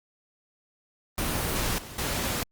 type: noise with level steps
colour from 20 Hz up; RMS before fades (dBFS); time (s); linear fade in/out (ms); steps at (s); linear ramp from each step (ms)
pink; -28 / -42 / -29; 1.18-2.43; 0; 1.78 / 1.98; 5
effects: Opus 32 kbps